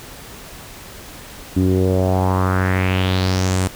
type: tone with low-pass filter sweep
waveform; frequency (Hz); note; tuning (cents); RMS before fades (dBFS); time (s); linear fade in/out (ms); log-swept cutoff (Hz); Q
sawtooth; 93.1; F#2; +11; -17; 1.56-3.68; 10; 280 to 9300; 3.5
effects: pink hiss -37 dBFS RMS until 3.75 s